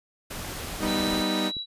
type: noise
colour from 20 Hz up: pink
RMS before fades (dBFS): -35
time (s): 0.3-1.23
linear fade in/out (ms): 10
type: chord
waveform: sawtooth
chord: G augmented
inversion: none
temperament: equal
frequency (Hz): 196 / 246.9 / 311.1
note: G3 / B3 / D#4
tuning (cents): 0 / 0 / 0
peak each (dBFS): -25 / -28 / -24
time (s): 0.79-1.52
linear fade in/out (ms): 50
type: tone with pitch glide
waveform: sine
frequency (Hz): 3951 to 3910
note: B7 to B7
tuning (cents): 0 to -18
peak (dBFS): -30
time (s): 0.85-1.66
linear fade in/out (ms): 50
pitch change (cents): -18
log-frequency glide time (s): 1.25-1.41
type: clicks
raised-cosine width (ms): 3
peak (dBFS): -31 / -28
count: 2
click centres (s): 0.893 / 1.568
effects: resampled to 32000 Hz